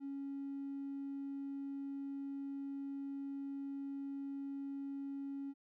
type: tone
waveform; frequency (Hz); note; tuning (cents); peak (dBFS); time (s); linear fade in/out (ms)
triangle; 277.2; C#4; 0; -37; 0-5.54; 50
effects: tanh soft clip ceiling -37 dBFS